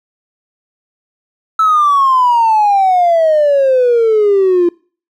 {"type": "exponential sweep", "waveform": "triangle", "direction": "down", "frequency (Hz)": [1318.5, 342.4], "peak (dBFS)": -4, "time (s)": [1.59, 4.69], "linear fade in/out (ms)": 5, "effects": ["noise-tail reverb RT60 0.4 s tail -26 dB re dry", "tanh soft clip ceiling -4 dBFS"]}